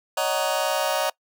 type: chord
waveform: sawtooth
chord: D# minor seventh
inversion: third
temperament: just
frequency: 560 / 622.3 / 746.7 / 933.4 Hz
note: C#5 / D#5 / F#5 / A#5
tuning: +18 / 0 / +16 / +2 cents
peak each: -23 / -22 / -24 / -25 dBFS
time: 0.17-1.1 s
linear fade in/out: 5 ms
effects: noise-tail reverb RT60 0.1 s tail -23 dB re dry